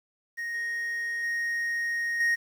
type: tone with level steps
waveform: triangle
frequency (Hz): 1867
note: A#6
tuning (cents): +2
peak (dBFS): -29 / -27 / -25 / -20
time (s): 0.37-2.36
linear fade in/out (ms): 20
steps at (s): 0.54 / 1.23 / 2.2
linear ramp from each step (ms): 5
effects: 9-bit